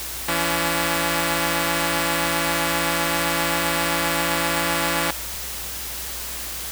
5% pulse tone pair together, 168.93 / 284.1 Hz, E3 / C#4, +43 / +43 cents, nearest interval major sixth, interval 900 cents, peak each -12 dBFS, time 0.28-5.11 s, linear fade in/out 5 ms, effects added 60 Hz sine -39 dBFS peak until 6.71 s + white hiss -31 dBFS RMS until 6.71 s

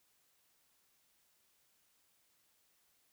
silence, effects white hiss -74 dBFS RMS until 3.12 s

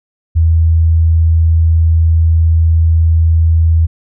sine tone, 81.6 Hz, E2, 17 cents flat, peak -6 dBFS, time 0.35-3.87 s, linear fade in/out 20 ms, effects none

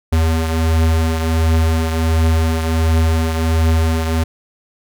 square beating tone pair, 80.7 / 82.1 Hz, E2 / E2, -36 / -6 cents, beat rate 1.4 Hz, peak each -14 / -22 dBFS, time 0.12-4.24 s, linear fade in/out 10 ms, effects none

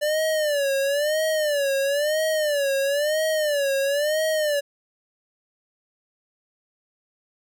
square tone with vibrato, 587 Hz, D5, 1 cent flat, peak -21 dBFS, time 0.01-4.61 s, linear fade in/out 20 ms, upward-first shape sine, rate 1 Hz, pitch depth 130 cents each way, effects none

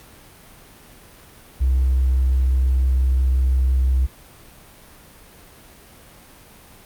sine tone with hard clipping, 64.7 Hz, C2, 19 cents flat, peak -15 dBFS, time 1.6-4.07 s, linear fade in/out 20 ms, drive 1 dB, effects pink hiss -46 dBFS RMS until 6.85 s + Opus 48 kbps

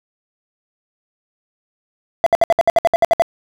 triangle tone bursts, 674 Hz, E5, 38 cents sharp, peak -6 dBFS, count 12, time 2.24-3.221 s, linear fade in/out 0 ms, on 24 ms, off 63 ms, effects none

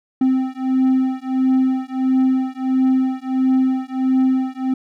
triangle beating tone pair, 260 / 261.5 Hz, C4 / C4, -11 / -1 cents, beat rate 1.5 Hz, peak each -16 dBFS, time 0.21-4.74 s, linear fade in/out 5 ms, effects none

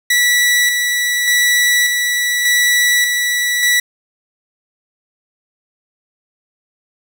sawtooth tone with tremolo, 1952 Hz, B6, 21 cents flat, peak -7 dBFS, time 0.1-3.8 s, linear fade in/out 5 ms, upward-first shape square, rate 0.85 Hz, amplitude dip 35%, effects none

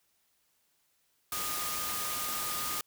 sine tone in noise, 1227 Hz, D#6, 25 cents flat, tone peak -39 dBFS, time 1.32-2.81 s, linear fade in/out 2 ms, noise white, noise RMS -35 dBFS, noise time 1.32-2.81 s, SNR -7 dB, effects white hiss -73 dBFS RMS until 2.86 s

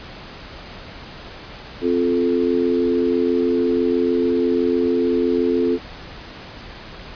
sine chord, F major, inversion second, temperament equal with one note detuned, 261.6 / 349.2 / 435.4 Hz, C4 / F4 / A4, 0 / 0 / -18 cents, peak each -20 dBFS, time 1.81-5.79 s, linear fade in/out 50 ms, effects pink hiss -37 dBFS RMS until 7.15 s + resampled to 11025 Hz

